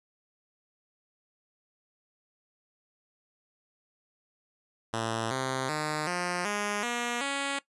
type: tone with pitch steps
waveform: 5% pulse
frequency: 113.1 / 131.43 / 152.72 / 177.47 / 206.2 / 239.7 / 278.5 Hz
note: A2 / C3 / D#3 / F3 / G#3 / A#3 / C#4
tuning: +48 / +8 / -32 / +28 / -12 / +48 / +8 cents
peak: -18 dBFS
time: 4.93-7.59 s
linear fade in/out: 5 ms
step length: 380 ms
effects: noise-tail reverb RT60 0.1 s tail -18 dB re dry + resampled to 24000 Hz